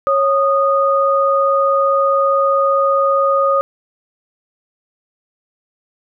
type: tone pair together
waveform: sine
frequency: 550 / 1234.7 Hz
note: C#5 / D#6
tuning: -14 / -14 cents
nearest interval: octave + major second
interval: 1400 cents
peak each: -14 dBFS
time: 0.07-3.61 s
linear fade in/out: 0 ms
effects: none